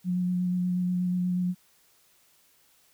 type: tone with vibrato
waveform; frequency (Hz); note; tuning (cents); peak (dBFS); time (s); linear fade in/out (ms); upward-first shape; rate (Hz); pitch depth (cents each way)
sine; 180; F#3; -47; -24; 0.04-1.55; 50; square; 8.3; 11
effects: white hiss -63 dBFS RMS until 2.93 s